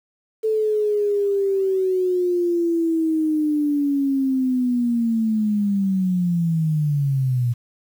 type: linear sweep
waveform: sine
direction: down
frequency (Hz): 440 to 118.1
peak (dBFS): -17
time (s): 0.43-7.54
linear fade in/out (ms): 20
effects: 8-bit